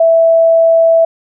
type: tone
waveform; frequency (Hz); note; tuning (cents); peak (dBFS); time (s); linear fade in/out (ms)
sine; 659; E5; -1; -5; 0-1.05; 5
effects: none